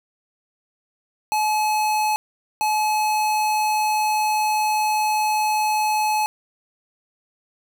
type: tone bursts at uneven times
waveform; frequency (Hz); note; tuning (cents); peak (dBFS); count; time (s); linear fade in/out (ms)
square; 855; A5; -50; -19; 2; 1.32-2.16 / 2.61-6.26; 0
effects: none